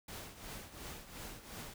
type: noise with tremolo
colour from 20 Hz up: pink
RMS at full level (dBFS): -45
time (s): 0.08-1.74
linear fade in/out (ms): 5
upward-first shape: triangle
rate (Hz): 2.8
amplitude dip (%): 75
effects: none